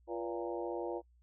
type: harmonic tone with a mistuned harmonic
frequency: 115.6 Hz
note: A#2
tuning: 14 cents flat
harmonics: 3 / 4 / 5 / 6 / 7 / 8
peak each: -39 / -41 / -43 / -46 / -47 / -48 dBFS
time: 0.07-1.02 s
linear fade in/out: 50 ms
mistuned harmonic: 4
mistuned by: +86 cents
effects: noise-tail reverb RT60 0.1 s tail -25 dB re dry + added 60 Hz sine -63 dBFS peak until 1.22 s